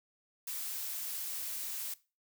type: noise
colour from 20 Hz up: blue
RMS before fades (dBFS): -39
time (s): 0.47-1.94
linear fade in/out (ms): 5
effects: noise-tail reverb RT60 0.3 s tail -19 dB re dry